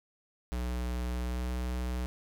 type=tone with pitch glide; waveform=square; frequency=61.1 to 61.88 Hz; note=B1 to B1; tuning=-18 to +4 cents; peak=-32 dBFS; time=0.52-2.06 s; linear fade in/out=0 ms; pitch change=+22 cents; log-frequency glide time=1.24-1.44 s; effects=none